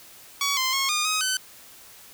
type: tone with pitch steps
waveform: 10% pulse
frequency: 1128 / 1041 / 1086 / 1219 / 1261 / 1520 Hz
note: C#6 / C6 / C#6 / D#6 / D#6 / F#6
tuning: +30 / -9 / -36 / -36 / +23 / +46 cents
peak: -14 dBFS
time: 0.41-1.37 s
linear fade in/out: 2 ms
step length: 160 ms
effects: white hiss -48 dBFS RMS until 2.13 s